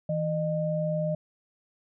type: tone pair together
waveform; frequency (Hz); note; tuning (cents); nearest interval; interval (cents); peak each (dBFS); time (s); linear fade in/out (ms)
sine; 161.8 / 610.9; E3 / D#5; -32 / -32; octave + major seventh; 2300; -28; 0.09-1.15; 5
effects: none